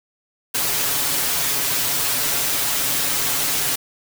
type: noise with comb filter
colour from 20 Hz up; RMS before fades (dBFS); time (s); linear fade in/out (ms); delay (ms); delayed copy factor
white; -21; 0.54-3.76; 10; 7.1; +0.95
effects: none